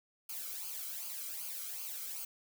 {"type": "noise with flanger", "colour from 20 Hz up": "blue", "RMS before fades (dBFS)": -42, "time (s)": [0.29, 2.25], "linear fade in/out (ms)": 5, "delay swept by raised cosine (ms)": [0.53, 1.13], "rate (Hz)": 2.6, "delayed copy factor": -0.7, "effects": []}